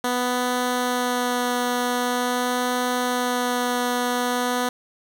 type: tone with vibrato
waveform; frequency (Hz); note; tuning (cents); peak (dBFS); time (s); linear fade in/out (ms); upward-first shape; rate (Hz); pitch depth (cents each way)
10% pulse; 246.9; B3; 0; -13; 0.04-4.69; 2; sine; 0.45; 10
effects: none